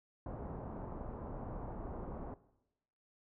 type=low-pass noise; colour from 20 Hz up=pink; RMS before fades=-44 dBFS; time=0.26-2.34 s; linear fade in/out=2 ms; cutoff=990 Hz; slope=24 dB/octave; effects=noise-tail reverb RT60 0.9 s tail -18 dB re dry